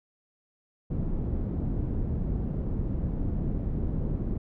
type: low-pass noise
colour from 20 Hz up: pink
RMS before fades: -29 dBFS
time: 0.9-4.38 s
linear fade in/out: 10 ms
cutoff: 250 Hz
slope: 12 dB/octave
effects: none